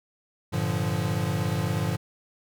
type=chord; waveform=square; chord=G minor seventh; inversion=none; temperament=equal with one note detuned; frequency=98 / 114.8 / 146.83 / 174.61 Hz; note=G2 / Bb2 / D3 / F3; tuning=0 / -26 / 0 / 0 cents; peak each=-31 dBFS; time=0.52-1.97 s; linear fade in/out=20 ms; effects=none